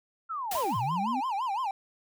sine linear two-way sweep, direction down then up, 1382 to 104.8 to 272.3 Hz, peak -31 dBFS, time 0.29-1.21 s, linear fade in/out 20 ms, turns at 0.77 s
white noise with exponential decay, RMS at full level -33 dBFS, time 0.51-1.02 s, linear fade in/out 5 ms, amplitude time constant 110 ms
triangle tone with vibrato, 907 Hz, A#5, 48 cents flat, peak -26 dBFS, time 0.55-1.71 s, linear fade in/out 2 ms, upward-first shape sine, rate 5.9 Hz, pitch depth 270 cents each way
effects none

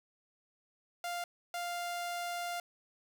sawtooth tone bursts at uneven times, 698.5 Hz, F5, in tune, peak -32 dBFS, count 2, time 1.04-1.24 / 1.54-2.6 s, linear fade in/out 2 ms, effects none

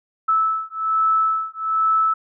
sine beating tone pair, 1308 / 1309.2 Hz, E6 / E6, -14 / -12 cents, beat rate 1.2 Hz, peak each -20 dBFS, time 0.28-2.14 s, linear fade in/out 10 ms, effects none

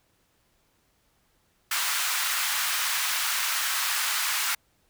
pink high-pass noise, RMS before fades -27 dBFS, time 1.71-4.55 s, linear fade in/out 5 ms, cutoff 1100 Hz, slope 24 dB/octave, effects pink hiss -68 dBFS RMS until 4.89 s

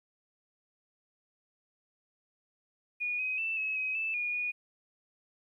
sine tone with pitch steps, 2451 / 2520 / 2657 / 2574 / 2532 / 2634 / 2440 / 2456 Hz, D#7 / D#7 / E7 / E7 / D#7 / E7 / D#7 / D#7, -27 / +21 / +13 / -42 / +30 / -2 / -34 / -23 cents, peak -30 dBFS, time 3-4.52 s, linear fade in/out 20 ms, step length 190 ms, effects 12-bit

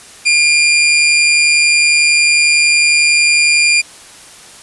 sawtooth tone with amplitude modulation, 2400 Hz, D7, 37 cents sharp, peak -3 dBFS, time 0.25-3.82 s, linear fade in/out 20 ms, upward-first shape sine, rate 151 Hz, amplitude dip 35%, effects white hiss -37 dBFS RMS until 4.62 s + resampled to 24000 Hz

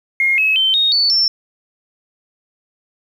triangle tone with pitch steps, 2139 / 2573 / 3096 / 3724 / 4480 / 5390 Hz, C7 / E7 / G7 / A#7 / C#8 / E8, +38 / -43 / -22 / -2 / +18 / +38 cents, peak -8 dBFS, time 0.2-1.28 s, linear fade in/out 2 ms, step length 180 ms, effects tanh soft clip ceiling -10 dBFS + 8-bit

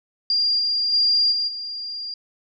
sine tone with level steps, 4792 Hz, D8, 34 cents sharp, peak -17 / -19 / -15 / -20 / -28 dBFS, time 0.3-2.14 s, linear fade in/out 2 ms, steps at 0.58 / 0.92 / 1.31 / 1.47 s, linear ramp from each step 20 ms, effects none

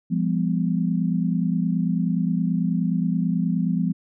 sine tone cluster, 172.7 / 202.1 / 250 Hz, F3 / G#3 / B3, -19 / -47 / +21 cents, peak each -22 / -25 / -26 dBFS, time 0.1-3.93 s, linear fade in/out 20 ms, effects none

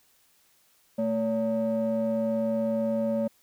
triangle ring-modulated tone, 172 Hz, F3, 26 cents flat, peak -19 dBFS, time 0.98-3.28 s, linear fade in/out 10 ms, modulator 395 Hz, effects white hiss -64 dBFS RMS until 3.42 s

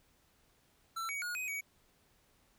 square tone with pitch steps, 1339 / 2251 / 1442 / 2512 / 2258 Hz, E6 / C#7 / F#6 / D#7 / C#7, +27 / +26 / -45 / +16 / +31 cents, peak -37 dBFS, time 0.96-1.61 s, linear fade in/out 10 ms, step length 130 ms, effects pink hiss -70 dBFS RMS until 2.58 s

